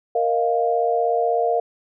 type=chord; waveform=sine; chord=Bb suspended fourth; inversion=none; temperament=equal; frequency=466.2 / 622.3 / 698.5 Hz; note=Bb4 / Eb5 / F5; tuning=0 / 0 / 0 cents; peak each=-21 / -25 / -20 dBFS; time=0.15-1.6 s; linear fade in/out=5 ms; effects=none